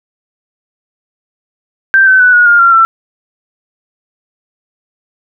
sine tone with pitch steps, 1568 / 1527.8 / 1488.6 / 1450.4 / 1413.2 / 1376.9 / 1341.6 Hz, G6 / G6 / F#6 / F#6 / F6 / F6 / E6, 0 / -45 / +10 / -35 / +20 / -25 / +30 cents, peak -3 dBFS, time 1.94-2.85 s, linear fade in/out 0 ms, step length 130 ms, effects none

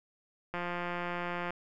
click train, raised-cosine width 0.5 ms, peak -21 dBFS, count 170, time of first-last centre 0.54-1.506 s, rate 175 Hz, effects none

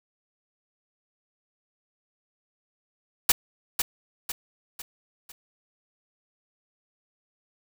white noise with echo, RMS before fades -17 dBFS, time 3.29-3.32 s, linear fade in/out 5 ms, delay 500 ms, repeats 4, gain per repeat -7 dB, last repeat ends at 5.32 s, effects none

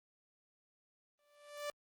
sawtooth tone with exponential growth, 586 Hz, D5, 4 cents flat, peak -33 dBFS, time 1.19-1.7 s, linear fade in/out 1 ms, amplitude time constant 110 ms, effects Opus 32 kbps

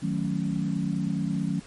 sine chord, D# half-diminished seventh, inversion none, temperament equal, 155.56 / 185 / 220 / 277.2 Hz, D#3 / F#3 / A3 / C#4, 0 / 0 / 0 / 0 cents, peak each -30 / -28 / -32 / -32 dBFS, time 0.02-1.6 s, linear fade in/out 10 ms, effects pink hiss -49 dBFS RMS until 1.66 s + MP3 48 kbps

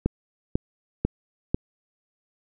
click train, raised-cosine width 3 ms, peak -8 dBFS, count 4, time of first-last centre 0.06-1.545 s, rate 2.02 Hz, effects none

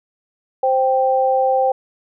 sine tone pair together, 523.3 / 784.1 Hz, C5 / G5, 0 / 0 cents, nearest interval perfect fifth, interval 700 cents, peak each -16 dBFS, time 0.63-1.72 s, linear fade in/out 5 ms, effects none

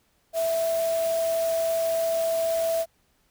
sine tone in noise, 659.3 Hz, E5, in tune, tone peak -22 dBFS, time 0.33-2.86 s, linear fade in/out 50 ms, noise white, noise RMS -37 dBFS, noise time 0.33-2.86 s, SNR +12 dB, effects pink hiss -67 dBFS RMS until 3.3 s

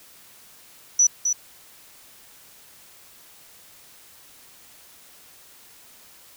sine tone with echo, 5920 Hz, F#8, in tune, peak -13 dBFS, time 0.99-1.07 s, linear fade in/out 5 ms, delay 260 ms, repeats 1, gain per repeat -6 dB, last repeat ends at 1.33 s, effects white hiss -50 dBFS RMS until 6.36 s

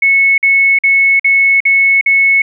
sine tone bursts, 2200 Hz, C#7, 14 cents flat, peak -6 dBFS, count 6, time 0.02-2.42 s, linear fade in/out 5 ms, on 360 ms, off 48 ms, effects none

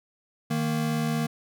square tone pair together, 155.04 / 231.7 Hz, D#3 / A#3, -6 / -10 cents, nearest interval perfect fifth, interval 696 cents, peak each -28 dBFS, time 0.5-1.27 s, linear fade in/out 10 ms, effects none

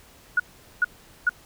sine tone bursts, 1457 Hz, F#6, 27 cents flat, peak -16 dBFS, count 3, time 0.37-1.294 s, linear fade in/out 5 ms, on 28 ms, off 420 ms, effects pink hiss -52 dBFS RMS until 1.45 s

